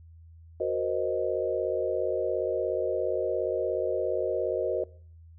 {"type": "chord", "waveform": "sine", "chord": "C half-diminished seventh", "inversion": "second", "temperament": "equal", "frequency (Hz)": [370, 466.2, 523.3, 622.3], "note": ["Gb4", "Bb4", "C5", "Eb5"], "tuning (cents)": [0, 0, 0, 0], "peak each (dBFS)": -31, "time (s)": [0.6, 4.84], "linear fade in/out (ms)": 5, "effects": ["noise-tail reverb RT60 0.5 s tail -22 dB re dry", "added 82 Hz sine -48 dBFS peak until 5.38 s"]}